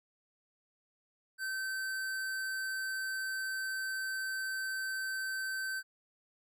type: tone with hard clipping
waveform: sine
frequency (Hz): 1544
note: G6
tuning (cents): -27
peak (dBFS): -36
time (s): 1.38-5.83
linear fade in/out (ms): 50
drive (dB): 17
effects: none